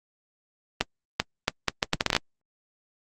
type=accelerating click train; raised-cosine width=0.2 ms; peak=-3 dBFS; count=12; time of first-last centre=0.81-2.165 s; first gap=390 ms; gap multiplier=0.72; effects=Opus 32 kbps